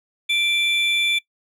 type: tone pair together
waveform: triangle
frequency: 2353 / 3482 Hz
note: D7 / A7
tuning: +3 / -19 cents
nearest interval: perfect fifth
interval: 678 cents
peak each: -19 dBFS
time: 0.29-1.19 s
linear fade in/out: 10 ms
effects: noise-tail reverb RT60 0.1 s tail -21 dB re dry